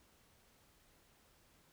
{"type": "silence", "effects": ["pink hiss -69 dBFS RMS until 1.72 s"]}